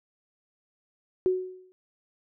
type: tone with exponential decay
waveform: sine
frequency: 370 Hz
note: F#4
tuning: in tune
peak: -18 dBFS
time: 1.26-1.72 s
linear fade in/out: 0 ms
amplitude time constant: 100 ms
effects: none